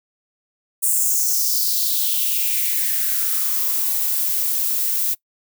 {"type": "noise with high-pass filter sweep", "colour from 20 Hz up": "violet", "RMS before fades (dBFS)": -20, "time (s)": [0.82, 5.15], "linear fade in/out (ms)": 20, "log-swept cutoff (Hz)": [8600, 330], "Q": 3.9, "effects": ["noise-tail reverb RT60 0.1 s tail -22 dB re dry"]}